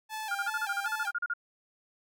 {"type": "tone with vibrato", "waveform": "sawtooth", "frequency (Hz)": 831, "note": "G#5", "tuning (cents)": 1, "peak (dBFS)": -31, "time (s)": [0.09, 1.12], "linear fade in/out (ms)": 50, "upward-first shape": "square", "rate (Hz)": 2.6, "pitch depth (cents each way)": 77}
{"type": "tone bursts", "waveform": "sine", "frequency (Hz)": 1419, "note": "F6", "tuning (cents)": 27, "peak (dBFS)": -28, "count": 14, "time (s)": [0.31, 1.337], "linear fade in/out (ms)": 5, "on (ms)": 39, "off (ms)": 37}
{"effects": []}